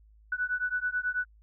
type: beating tone pair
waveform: sine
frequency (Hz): 1480 / 1489.2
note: F#6 / F#6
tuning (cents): 0 / +11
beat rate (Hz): 9.2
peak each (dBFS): -31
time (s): 0.32-1.25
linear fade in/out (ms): 5
effects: added 53 Hz sine -55 dBFS peak until 1.42 s